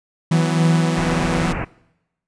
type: chord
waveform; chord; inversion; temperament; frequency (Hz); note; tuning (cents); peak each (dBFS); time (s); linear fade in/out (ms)
sawtooth; E suspended second; none; equal with one note detuned; 164.81 / 185 / 249.4; E3 / F#3 / B3; 0 / 0 / +17; -17 / -20 / -21; 0.31-1.53; 10
type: tone with pitch glide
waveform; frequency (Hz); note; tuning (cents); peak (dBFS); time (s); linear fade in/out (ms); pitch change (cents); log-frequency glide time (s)
sine; 162.1 to 164.46; E3 to E3; -29 to -4; -16; 0.31-1.22; 5; +25; 0.64-1.03
type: low-pass noise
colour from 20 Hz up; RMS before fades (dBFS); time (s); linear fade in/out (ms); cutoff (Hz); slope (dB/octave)
pink; -25; 0.96-1.65; 10; 2700; 96
effects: noise-tail reverb RT60 0.9 s tail -23 dB re dry + resampled to 22050 Hz